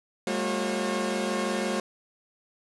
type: tone cluster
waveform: sawtooth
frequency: 200.6 / 226.4 / 361.4 / 541 Hz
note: G3 / A3 / F#4 / C#5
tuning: +40 / +50 / -41 / -42 cents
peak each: -28 dBFS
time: 0.27-1.8 s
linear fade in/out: 2 ms
effects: resampled to 24000 Hz + 10-bit